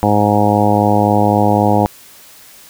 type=harmonic tone; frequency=103.83 Hz; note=G#2; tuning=in tune; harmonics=1 / 2 / 3 / 4 / 5 / 6 / 7 / 8 / 9; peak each=-17 / -16 / -18 / -22 / -18 / -22 / -17 / -17 / -22 dBFS; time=0.03-1.86 s; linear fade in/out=0 ms; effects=white hiss -41 dBFS RMS until 2.69 s